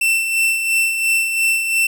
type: tone with tremolo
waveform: 45% pulse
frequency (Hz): 2682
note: E7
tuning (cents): +29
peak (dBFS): -13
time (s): 0.01-1.87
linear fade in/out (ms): 5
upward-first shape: sine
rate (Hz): 2.9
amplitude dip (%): 50
effects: none